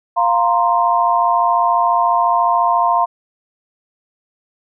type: chord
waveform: sine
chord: F suspended fourth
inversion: none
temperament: equal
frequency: 698.5 / 932.3 / 1046.5 Hz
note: F5 / Bb5 / C6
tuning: 0 / 0 / 0 cents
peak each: -16 dBFS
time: 0.16-3.06 s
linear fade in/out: 20 ms
effects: none